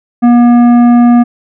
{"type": "tone with tanh clipping", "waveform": "triangle", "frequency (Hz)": 240, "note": "B3", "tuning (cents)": -49, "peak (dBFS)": -4, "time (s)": [0.22, 1.24], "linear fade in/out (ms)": 20, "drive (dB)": 15, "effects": []}